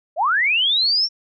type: linear sweep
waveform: sine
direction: up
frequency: 564 to 5560 Hz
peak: -15 dBFS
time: 0.16-1.09 s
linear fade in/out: 50 ms
effects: none